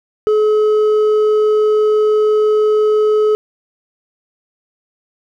sine tone with hard clipping, 427 Hz, G#4, 48 cents sharp, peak -11 dBFS, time 0.27-3.35 s, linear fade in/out 0 ms, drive 4 dB, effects none

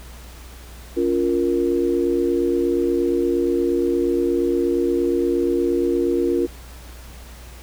sine chord, Bb minor, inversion first, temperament equal with one note detuned, 280.7 / 349.2 / 466.2 Hz, Db4 / F4 / Bb4, +22 / 0 / 0 cents, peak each -23 / -19 / -23 dBFS, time 0.96-6.47 s, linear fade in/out 20 ms, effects added 60 Hz sine -38 dBFS peak until 7.62 s + pink hiss -44 dBFS RMS until 7.62 s

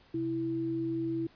sine tone pair together, 130.88 / 329.6 Hz, C3 / E4, +1 / 0 cents, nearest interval octave + major third, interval 1599 cents, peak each -39 / -30 dBFS, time 0.14-1.27 s, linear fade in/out 5 ms, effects pink hiss -61 dBFS RMS until 1.35 s + resampled to 11025 Hz

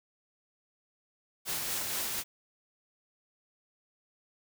white noise with tremolo, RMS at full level -33 dBFS, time 1.45-2.24 s, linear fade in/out 50 ms, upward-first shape sine, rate 4.2 Hz, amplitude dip 25%, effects none

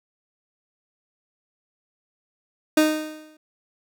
30% pulse tone with exponential decay, 309 Hz, D#4, 12 cents flat, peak -10 dBFS, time 2.77-3.37 s, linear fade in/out 5 ms, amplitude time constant 130 ms, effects none

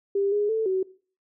sine tone with pitch steps, 397.6 / 413.5 / 442.9 / 377.2 Hz, G4 / G#4 / A4 / F#4, +25 / -8 / +11 / +33 cents, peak -21 dBFS, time 0.15-0.83 s, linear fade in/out 5 ms, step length 170 ms, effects noise-tail reverb RT60 0.4 s tail -19 dB re dry

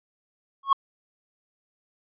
triangle tone with exponential growth, 1096 Hz, C#6, 20 cents flat, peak -10 dBFS, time 0.63-0.73 s, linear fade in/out 5 ms, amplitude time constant 20 ms, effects resampled to 8000 Hz

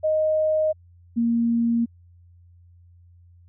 sine tone pair in turn, 622.3 / 233.1 Hz, D#5 / A#3, 0 / 0 cents, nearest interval octave + perfect fourth, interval 1700 cents, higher first, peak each -18 dBFS, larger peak neither, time 0.03-0.73 / 1.16-1.86 s, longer neither, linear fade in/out 20 ms, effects added 87 Hz sine -49 dBFS peak until 3.48 s

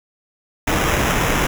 pink noise with sample-and-hold, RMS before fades -18 dBFS, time 0.67-1.47 s, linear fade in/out 5 ms, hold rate 4410 Hz, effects none

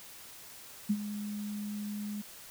sine tone with ADSR envelope, 207.7 Hz, G#3, in tune, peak -23 dBFS, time 0.89-2.22 s, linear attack 14 ms, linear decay 56 ms, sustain -12 dB, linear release 12 ms, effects white hiss -50 dBFS RMS until 2.5 s

